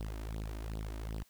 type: tone with flanger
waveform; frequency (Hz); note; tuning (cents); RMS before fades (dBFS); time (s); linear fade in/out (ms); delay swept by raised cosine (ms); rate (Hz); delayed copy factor
sawtooth; 53.7; A1; -41; -40; 0-1.23; 0; 0.22 to 3.32; 2.6; +0.95
effects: white hiss -67 dBFS RMS until 1.29 s